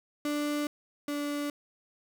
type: tone pair in turn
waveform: 35% pulse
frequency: 294.2 / 290.3 Hz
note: D4 / D4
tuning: +3 / -20 cents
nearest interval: unison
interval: 23 cents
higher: first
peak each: -27 / -29 dBFS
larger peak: first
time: 0.25-0.67 / 1.08-1.5 s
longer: neither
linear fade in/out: 2 ms
effects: none